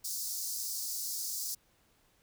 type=high-pass noise; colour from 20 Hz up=pink; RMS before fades=-37 dBFS; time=0.04-1.55 s; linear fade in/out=10 ms; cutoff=4700 Hz; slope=48 dB/octave; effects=pink hiss -69 dBFS RMS until 2.22 s